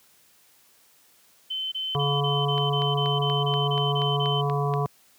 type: tone bursts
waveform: sine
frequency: 3067 Hz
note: G7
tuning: 38 cents flat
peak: -27 dBFS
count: 12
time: 1.5-4.415 s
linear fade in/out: 10 ms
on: 220 ms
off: 25 ms
type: harmonic tone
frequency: 142.4 Hz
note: C#3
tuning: 47 cents sharp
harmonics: 1 / 3 / 5 / 7 / 8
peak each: -24 / -29 / -31 / -32 / -33 dBFS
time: 1.95-4.86 s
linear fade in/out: 0 ms
type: click train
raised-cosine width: 0.3 ms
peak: -20 dBFS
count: 10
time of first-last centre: 2.58-4.738 s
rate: 4.17 Hz
effects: white hiss -59 dBFS RMS until 5.18 s + high-pass 80 Hz 12 dB/octave